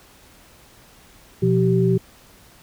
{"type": "tone cluster", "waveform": "sine", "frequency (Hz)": [123.9, 176.3, 385.1], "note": ["B2", "F3", "G4"], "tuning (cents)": [6, 17, -31], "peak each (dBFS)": -19, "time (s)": [1.42, 1.98], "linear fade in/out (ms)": 10, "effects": ["pink hiss -50 dBFS RMS until 2.62 s"]}